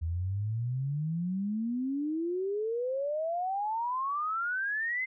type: exponential sweep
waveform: sine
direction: up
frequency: 79.3 to 2093 Hz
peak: -29 dBFS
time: 0.01-5.06 s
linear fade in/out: 20 ms
effects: none